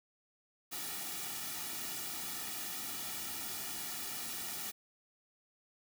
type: noise with comb filter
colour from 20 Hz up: white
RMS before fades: -41 dBFS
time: 0.71-4.72 s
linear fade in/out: 20 ms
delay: 1.9 ms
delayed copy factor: -0.75
effects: none